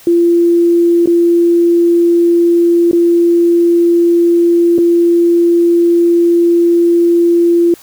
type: tone with dropouts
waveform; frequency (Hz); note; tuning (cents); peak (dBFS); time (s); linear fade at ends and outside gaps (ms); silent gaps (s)
sine; 342.4; F4; -34; -6; 0.07-7.74; 2; 1.059-1.073 / 2.913-2.93 / 4.781-4.786
effects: white hiss -40 dBFS RMS until 7.82 s